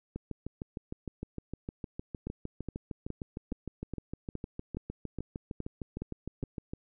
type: two click trains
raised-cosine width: 3 ms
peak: -24 / -23 dBFS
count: 44 / 11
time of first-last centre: 0.16-6.735 / 2.27-6.437 s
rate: 6.54 / 2.4 Hz
effects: none